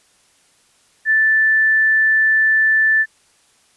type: tone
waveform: sine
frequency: 1760 Hz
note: A6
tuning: in tune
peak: -11 dBFS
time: 1.05-3.06 s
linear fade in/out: 50 ms
effects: white hiss -56 dBFS RMS until 3.76 s + resampled to 24000 Hz